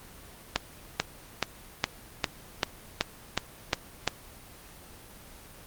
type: accelerating click train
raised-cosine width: 0.2 ms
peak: -5 dBFS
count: 10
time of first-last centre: 0.56-4.077 s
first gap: 440 ms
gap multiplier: 0.97
effects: pink hiss -49 dBFS RMS until 5.66 s + Opus 24 kbps